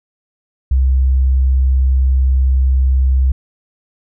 sine tone, 65.41 Hz, C2, in tune, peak -9 dBFS, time 0.71-3.32 s, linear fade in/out 5 ms, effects none

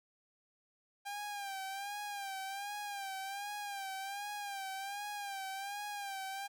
sawtooth tone with vibrato, 798 Hz, G5, 31 cents sharp, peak -36 dBFS, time 1.05-6.48 s, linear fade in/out 20 ms, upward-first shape sine, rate 1.3 Hz, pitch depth 65 cents each way, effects none

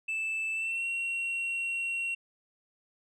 sine tone with pitch glide, 2637 to 2736 Hz, E7 to F7, 0 to -36 cents, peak -27 dBFS, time 0.08-2.15 s, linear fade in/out 10 ms, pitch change +64 cents, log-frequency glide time 0.53-0.85 s, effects tanh soft clip ceiling -29 dBFS

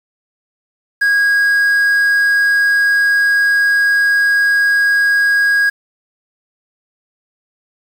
triangle tone with quantisation, 1642 Hz, G#6, 20 cents flat, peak -8 dBFS, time 1.01-5.7 s, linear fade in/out 10 ms, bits 6, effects none

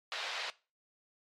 white band-pass noise, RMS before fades -39 dBFS, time 0.12-0.5 s, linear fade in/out 0 ms, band 540 to 4300 Hz, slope 24 dB/octave, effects noise-tail reverb RT60 0.3 s tail -19 dB re dry + MP3 64 kbps

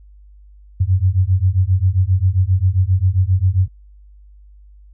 sine beating tone pair, 89.8 / 97.3 Hz, F2 / G2, +49 / -12 cents, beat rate 7.5 Hz, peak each -15 dBFS, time 0.8-3.68 s, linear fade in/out 10 ms, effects added 50 Hz sine -41 dBFS peak until 4.93 s

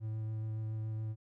triangle tone with vibrato, 109.5 Hz, A2, 8 cents flat, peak -33 dBFS, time 0-1.16 s, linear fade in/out 50 ms, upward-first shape sine, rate 7.1 Hz, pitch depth 11 cents each way, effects none

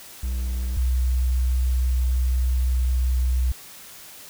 triangle / sine tone pair in turn, 62 / 62.94 Hz, B1 / B1, +7 / +33 cents, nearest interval unison, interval 26 cents, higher second, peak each -21 / -18 dBFS, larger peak second, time 0.23-0.77 / 0.77-3.52 s, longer second, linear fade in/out 5 ms, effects white hiss -43 dBFS RMS until 4.29 s

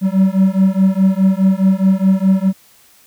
triangle beating tone pair, 188.7 / 193.5 Hz, F#3 / G3, +34 / -22 cents, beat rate 4.8 Hz, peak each -11 dBFS, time 0.01-2.53 s, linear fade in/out 50 ms, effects white hiss -49 dBFS RMS until 3.06 s

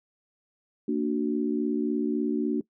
sine chord, Bb augmented, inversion none, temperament equal with one note detuned, 230.1 / 293.7 / 370 Hz, Bb3 / D4 / F#4, -22 / 0 / 0 cents, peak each -28 / -27 / -30 dBFS, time 0.88-2.61 s, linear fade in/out 5 ms, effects noise-tail reverb RT60 0.1 s tail -21 dB re dry

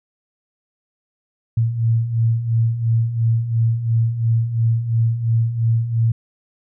sine beating tone pair, 112.5 / 115.4 Hz, A2 / A#2, +39 / -17 cents, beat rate 2.9 Hz, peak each -22 / -16 dBFS, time 1.57-6.12 s, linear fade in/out 5 ms, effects none

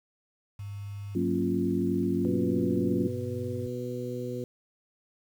sine tone, 101.2 Hz, G#2, 44 cents flat, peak -35 dBFS, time 0.59-3.67 s, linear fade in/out 5 ms
sine chord, Gb major seventh, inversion none, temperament equal with one note detuned, 185 / 233.1 / 276.1 / 349.2 Hz, Gb3 / Bb3 / Db4 / F4, 0 / 0 / -7 / 0 cents, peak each -30 / -32 / -30 / -30 dBFS, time 1.15-3.08 s, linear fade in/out 5 ms
harmonic tone, 123.47 Hz, B2, in tune, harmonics 1 / 2 / 3 / 4, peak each -37 / -37 / -37 / -37 dBFS, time 2.25-4.44 s, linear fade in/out 0 ms
effects 9-bit

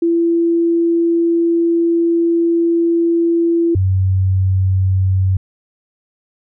sine tone pair in turn, 336.9 / 94.54 Hz, E4 / F#2, +38 / +38 cents, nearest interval octave + minor seventh, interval 2200 cents, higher first, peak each -11 dBFS, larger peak neither, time 0.02-3.75 / 3.75-5.37 s, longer first, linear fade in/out 5 ms, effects none

